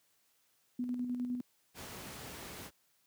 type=tone with tremolo; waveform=sine; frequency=246.9 Hz; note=B3; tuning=in tune; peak=-32 dBFS; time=0.79-1.41 s; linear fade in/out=5 ms; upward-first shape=square; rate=9.8 Hz; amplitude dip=40%
type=noise; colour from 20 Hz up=pink; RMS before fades=-46 dBFS; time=1.74-2.71 s; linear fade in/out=50 ms
effects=white hiss -73 dBFS RMS until 3.06 s + high-pass 80 Hz 12 dB/octave